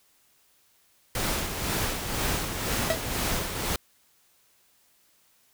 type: noise with tremolo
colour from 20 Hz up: pink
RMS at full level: -27 dBFS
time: 1.15-3.76 s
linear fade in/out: 2 ms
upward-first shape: sine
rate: 2 Hz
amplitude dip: 50%
type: tone with exponential decay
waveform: 45% pulse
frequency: 647 Hz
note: E5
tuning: 32 cents flat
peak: -19 dBFS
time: 2.9-3.01 s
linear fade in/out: 2 ms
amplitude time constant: 23 ms
effects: white hiss -64 dBFS RMS until 5.53 s